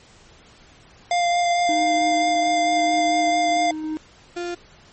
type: tone with vibrato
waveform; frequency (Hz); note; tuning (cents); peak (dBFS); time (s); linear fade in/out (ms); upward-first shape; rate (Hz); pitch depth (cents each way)
square; 698.5; F5; 0; -18; 1.11-3.71; 2; sine; 4.5; 12
type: tone with tremolo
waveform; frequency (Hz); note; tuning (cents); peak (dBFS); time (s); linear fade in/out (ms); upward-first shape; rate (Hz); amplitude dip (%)
triangle; 311.1; D#4; 0; -22; 1.69-3.97; 0; square; 0.93; 25
type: tone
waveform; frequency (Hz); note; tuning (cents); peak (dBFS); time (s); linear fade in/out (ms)
35% pulse; 349.2; F4; 0; -24; 4.36-4.55; 10
effects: pink hiss -50 dBFS RMS until 4.92 s + MP3 32 kbps